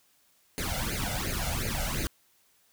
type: noise with flanger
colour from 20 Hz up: pink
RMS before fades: -31 dBFS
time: 0.58-2.07 s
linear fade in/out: 0 ms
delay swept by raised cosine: 0.44 to 1.44 ms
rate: 2.8 Hz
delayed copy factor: +0.9
effects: white hiss -66 dBFS RMS until 2.72 s